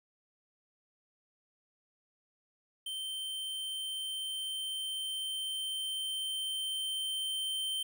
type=tone with level ramp; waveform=square; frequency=3112 Hz; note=G7; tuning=13 cents flat; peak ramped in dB=-37 to -33 dBFS; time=2.86-7.83 s; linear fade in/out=5 ms; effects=11-bit